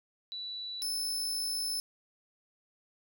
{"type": "tone pair in turn", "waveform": ["sine", "sawtooth"], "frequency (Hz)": [3951, 5259], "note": ["B7", "E8"], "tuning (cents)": [0, -5], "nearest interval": "perfect fourth", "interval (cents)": 495, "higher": "second", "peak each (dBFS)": [-37, -29], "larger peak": "second", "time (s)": [[0.32, 0.82], [0.82, 1.8]], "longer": "second", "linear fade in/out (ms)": 0, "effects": []}